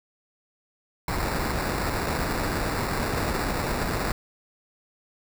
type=noise with sample-and-hold; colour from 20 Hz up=pink; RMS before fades=-27 dBFS; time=1.08-4.12 s; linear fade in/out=2 ms; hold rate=3150 Hz; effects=none